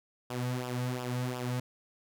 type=tone with flanger; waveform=sawtooth; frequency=124.8 Hz; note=B2; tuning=19 cents sharp; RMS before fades=-34 dBFS; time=0.3-1.6 s; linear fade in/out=5 ms; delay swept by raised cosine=0.47 to 2.97 ms; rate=2.8 Hz; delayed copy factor=-0.7; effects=none